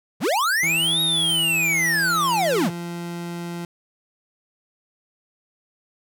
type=linear two-way sweep; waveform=square; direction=up then down; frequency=110 to 3796 to 110 Hz; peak=-19 dBFS; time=0.2-2.71 s; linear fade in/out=50 ms; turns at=1.01 s
type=tone with pitch glide; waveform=30% pulse; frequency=164.81 to 172.11 Hz; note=E3 to F3; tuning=0 to -25 cents; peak=-26 dBFS; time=0.63-3.65 s; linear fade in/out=2 ms; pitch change=+75 cents; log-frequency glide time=1.64-2.71 s
effects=none